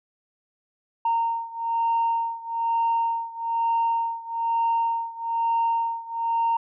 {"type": "beating tone pair", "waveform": "sine", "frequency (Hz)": [921, 922.1], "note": ["A#5", "A#5"], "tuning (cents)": [-21, -19], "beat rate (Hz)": 1.1, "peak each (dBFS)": [-23, -25], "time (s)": [1.05, 6.57], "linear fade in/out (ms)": 5, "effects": ["tanh soft clip ceiling -16 dBFS"]}